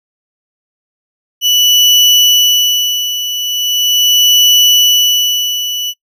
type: tone with tremolo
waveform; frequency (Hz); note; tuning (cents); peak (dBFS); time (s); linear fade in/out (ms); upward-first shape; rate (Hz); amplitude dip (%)
35% pulse; 2960; F#7; 0; -3; 1.41-5.94; 50; sine; 0.4; 70
effects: noise-tail reverb RT60 0.1 s tail -23 dB re dry